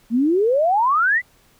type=exponential sweep; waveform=sine; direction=up; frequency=220 to 2054 Hz; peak=-14 dBFS; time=0.1-1.22 s; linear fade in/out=50 ms; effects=pink hiss -56 dBFS RMS until 1.59 s